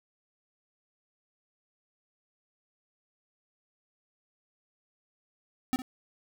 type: tone with echo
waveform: square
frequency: 256.9 Hz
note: C4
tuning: 32 cents flat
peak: -25 dBFS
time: 5.73-5.76 s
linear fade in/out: 0 ms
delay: 59 ms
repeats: 1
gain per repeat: -14 dB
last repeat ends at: 5.819 s
effects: none